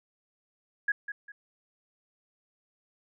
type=tone with echo; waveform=sine; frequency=1661.2 Hz; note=G#6; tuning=in tune; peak=-23 dBFS; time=0.88-0.92 s; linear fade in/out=5 ms; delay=200 ms; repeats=2; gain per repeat=-10 dB; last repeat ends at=1.32 s; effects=none